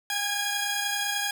15% pulse tone cluster, 812 / 1654 / 3321 Hz, G#5 / G#6 / G#7, -39 / -8 / -1 cents, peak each -24 / -23 / -27 dBFS, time 0.1-1.31 s, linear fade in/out 2 ms, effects none

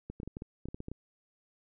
clicks, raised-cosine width 3 ms, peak -27 dBFS, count 12, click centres 0.1 / 0.201 / 0.232 / 0.276 / 0.369 / 0.421 / 0.656 / 0.686 / 0.745 / 0.804 / 0.884 / 0.916 s, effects none

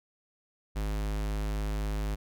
square tone, 51.91 Hz, G#1, in tune, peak -30 dBFS, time 0.75-2.16 s, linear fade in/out 20 ms, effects none

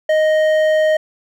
sine tone with hard clipping, 622.3 Hz, D#5, in tune, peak -13 dBFS, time 0.09-0.97 s, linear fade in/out 5 ms, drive 8 dB, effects none

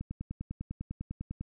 click train, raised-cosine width 5 ms, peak -24 dBFS, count 15, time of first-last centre 0.01-1.41 s, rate 10 Hz, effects none

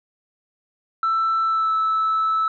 sine tone with pitch glide, 1329 to 1309.2 Hz, E6 to E6, +14 to -12 cents, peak -16 dBFS, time 1.03-2.48 s, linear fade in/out 2 ms, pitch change -26 cents, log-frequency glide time 1.43-1.74 s, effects tanh soft clip ceiling -15 dBFS

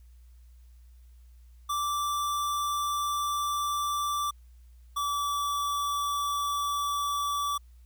square tone pair in turn, 1169 / 1154.2 Hz, D6 / D6, -8 / -30 cents, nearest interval unison, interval 22 cents, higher first, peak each -28 dBFS, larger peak neither, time 1.69-4.31 / 4.96-7.58 s, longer neither, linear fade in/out 10 ms, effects added 60 Hz sine -50 dBFS peak until 7.85 s + white hiss -71 dBFS RMS until 7.85 s

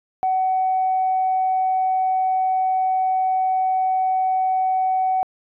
sine tone, 752 Hz, F#5, 28 cents sharp, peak -16 dBFS, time 0.23-5.23 s, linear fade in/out 0 ms, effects tanh soft clip ceiling -12 dBFS

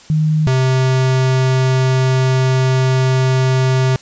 sine / square tone pair in turn, 155 / 130.34 Hz, D#3 / C3, -6 / -6 cents, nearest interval minor third, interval 300 cents, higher first, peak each -11 / -12 dBFS, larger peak first, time 0.1-0.47 / 0.47-3.96 s, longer second, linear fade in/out 0 ms, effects white hiss -42 dBFS RMS until 4.01 s + resampled to 16000 Hz

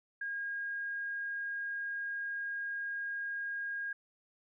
sine tone, 1627 Hz, G#6, 36 cents flat, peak -35 dBFS, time 0.21-3.93 s, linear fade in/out 5 ms, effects none

